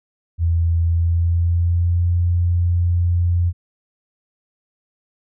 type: tone with pitch glide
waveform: sine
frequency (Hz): 83.8 to 87.16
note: E2 to F2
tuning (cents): +29 to -3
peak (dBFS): -14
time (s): 0.38-3.53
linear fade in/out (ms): 50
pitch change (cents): +68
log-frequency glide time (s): 0.84-2.08
effects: none